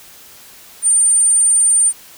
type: tone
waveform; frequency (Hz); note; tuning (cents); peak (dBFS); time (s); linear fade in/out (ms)
sine; 9010; C#9; +27; -9; 0.82-1.93; 50
effects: white hiss -41 dBFS RMS until 2.17 s